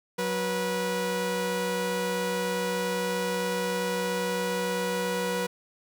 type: tone pair together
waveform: sawtooth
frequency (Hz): 185 / 487.7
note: F#3 / B4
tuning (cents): 0 / -22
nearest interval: octave + perfect fourth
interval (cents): 1678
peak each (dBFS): -28 / -24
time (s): 0.18-5.47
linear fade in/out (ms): 10
effects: none